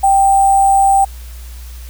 sine tone with sample-and-hold, 784 Hz, G5, in tune, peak -7 dBFS, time 0.03-1.05 s, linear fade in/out 10 ms, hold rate 8820 Hz, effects added 60 Hz sine -28 dBFS peak until 1.89 s + white hiss -41 dBFS RMS until 1.89 s

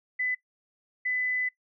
sine tone pair in turn, 2004 / 2004 Hz, B6 / B6, +25 / +25 cents, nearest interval unison, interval 0 cents, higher neither, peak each -26 dBFS, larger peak neither, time 0.19-0.35 / 1.05-1.49 s, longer second, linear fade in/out 10 ms, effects noise-tail reverb RT60 0.1 s tail -18 dB re dry

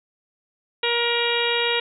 harmonic tone, 473.2 Hz, A#4, 26 cents sharp, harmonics 1 / 2 / 3 / 4 / 5 / 6 / 7 / 8, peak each -25 / -29 / -31 / -29 / -27 / -27 / -29 / -28 dBFS, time 0.83-1.8 s, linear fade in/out 5 ms, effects none

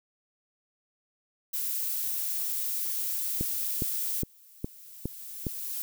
violet noise, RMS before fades -31 dBFS, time 1.53-4.23 s, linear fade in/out 10 ms
violet noise with exponential growth, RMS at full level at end -33 dBFS, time 3.38-5.82 s, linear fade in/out 0 ms, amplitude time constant 530 ms
click train, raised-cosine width 3 ms, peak -17 dBFS, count 6, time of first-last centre 3.41-5.468 s, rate 2.43 Hz
effects none

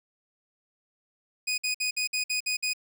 20% pulse tone bursts, 2489 Hz, D#7, in tune, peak -21 dBFS, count 8, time 1.47-2.735 s, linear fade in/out 10 ms, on 110 ms, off 55 ms, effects none

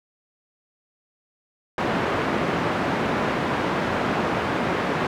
pink band-pass noise, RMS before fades -24 dBFS, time 1.78-5.07 s, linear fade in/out 2 ms, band 170 to 1800 Hz, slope 12 dB/octave, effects none

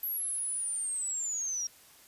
sine linear sweep, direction down, 11830 to 5588 Hz, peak -31 dBFS, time 0.03-1.67 s, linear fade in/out 2 ms, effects white hiss -57 dBFS RMS until 2.07 s + resampled to 32000 Hz

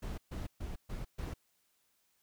brown noise bursts, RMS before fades -40 dBFS, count 5, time 0.02-1.34 s, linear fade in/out 10 ms, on 160 ms, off 130 ms, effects white hiss -75 dBFS RMS until 2.22 s

